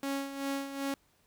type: tone with tremolo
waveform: sawtooth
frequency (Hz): 275.8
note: C#4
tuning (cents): -9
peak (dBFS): -27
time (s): 0.03-0.94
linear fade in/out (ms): 2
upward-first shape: sine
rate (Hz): 2.6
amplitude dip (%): 65
effects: pink hiss -69 dBFS RMS until 1.26 s